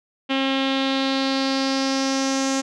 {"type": "tone with low-pass filter sweep", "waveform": "sawtooth", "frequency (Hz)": 268.9, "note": "C4", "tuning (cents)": 47, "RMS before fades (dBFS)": -22, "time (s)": [0.29, 2.62], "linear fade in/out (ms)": 20, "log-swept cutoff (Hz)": [3100, 6700], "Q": 3.7, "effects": []}